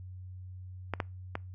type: clicks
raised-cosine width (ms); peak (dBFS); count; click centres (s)
0.5; -16 / -15 / -18; 3; 0.937 / 1.002 / 1.354
effects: noise-tail reverb RT60 0.3 s tail -26 dB re dry + added 92 Hz sine -42 dBFS peak until 1.54 s